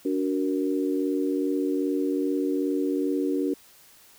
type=chord; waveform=sine; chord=D augmented; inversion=none; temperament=equal with one note detuned; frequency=287.5 / 370 / 466.2 Hz; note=D4 / F#4 / A#4; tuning=-37 / 0 / 0 cents; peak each=-25 / -28 / -31 dBFS; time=0.05-3.54 s; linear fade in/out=5 ms; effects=white hiss -54 dBFS RMS until 4.18 s